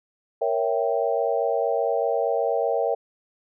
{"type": "chord", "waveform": "sine", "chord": "A# diminished seventh", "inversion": "none", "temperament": "equal", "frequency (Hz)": [466.2, 554.4, 659.3, 784], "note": ["A#4", "C#5", "E5", "G5"], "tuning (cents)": [0, 0, 0, 0], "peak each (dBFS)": [-25, -26, -26, -28], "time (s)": [0.41, 2.95], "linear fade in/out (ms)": 10, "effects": []}